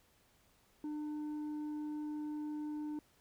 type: tone with tanh clipping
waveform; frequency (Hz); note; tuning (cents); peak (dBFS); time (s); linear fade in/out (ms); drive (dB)
triangle; 300.5; D4; +40; -39; 0.84-2.99; 2; 9
effects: pink hiss -70 dBFS RMS until 3.2 s